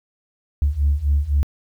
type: beating tone pair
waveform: sine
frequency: 69.8 / 73.7 Hz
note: C#2 / D2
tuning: +13 / +7 cents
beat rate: 3.9 Hz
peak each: -19 / -17 dBFS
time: 0.62-1.43 s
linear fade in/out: 0 ms
effects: tanh soft clip ceiling -10 dBFS + 9-bit